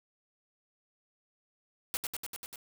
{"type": "noise with echo", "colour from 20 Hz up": "white", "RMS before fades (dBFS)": -33, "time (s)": [1.94, 1.97], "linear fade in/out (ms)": 0, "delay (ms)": 98, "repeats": 6, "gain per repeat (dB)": -2, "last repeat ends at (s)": 2.558, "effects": []}